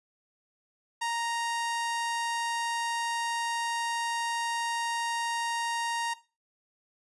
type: tone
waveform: sawtooth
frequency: 932.3 Hz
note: A#5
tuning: in tune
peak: -25 dBFS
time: 1.01-6.14 s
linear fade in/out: 10 ms
effects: noise-tail reverb RT60 0.3 s tail -17 dB re dry + resampled to 24000 Hz